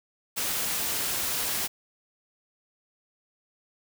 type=noise; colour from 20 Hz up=white; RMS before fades=-29 dBFS; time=0.36-1.68 s; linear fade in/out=20 ms; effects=none